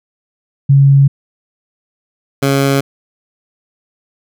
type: tone pair in turn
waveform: sine / 15% pulse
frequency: 138.59 / 138.03 Hz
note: C#3 / C#3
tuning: 0 / -7 cents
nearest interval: unison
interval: 7 cents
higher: first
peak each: -4 dBFS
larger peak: neither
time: 0.69-1.08 / 2.42-2.81 s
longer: neither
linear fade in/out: 10 ms
effects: none